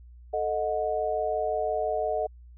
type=chord; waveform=sine; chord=D# diminished; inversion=second; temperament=equal with one note detuned; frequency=440 / 622.3 / 728.1 Hz; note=A4 / D#5 / F#5; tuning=0 / 0 / -28 cents; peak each=-31 / -28 / -30 dBFS; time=0.33-2.27 s; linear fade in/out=10 ms; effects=added 60 Hz sine -46 dBFS peak until 2.57 s